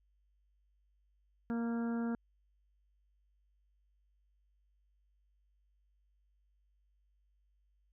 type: harmonic tone with a mistuned harmonic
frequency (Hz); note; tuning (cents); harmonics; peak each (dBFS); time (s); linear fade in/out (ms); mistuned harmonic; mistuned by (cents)
233.1; A#3; 0; 1 / 2 / 3 / 4 / 5 / 6 / 7; -33 / -44 / -49 / -52 / -57 / -50 / -55; 1.5-2.15; 0; 6; -17
effects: added 50 Hz sine -70 dBFS peak until 7.92 s